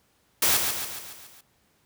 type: noise with echo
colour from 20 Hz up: white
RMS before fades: -21 dBFS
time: 0.42-0.57 s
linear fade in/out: 5 ms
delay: 140 ms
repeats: 6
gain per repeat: -5 dB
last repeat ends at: 1.41 s
effects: pink hiss -66 dBFS RMS until 1.85 s + high-pass 60 Hz 12 dB/octave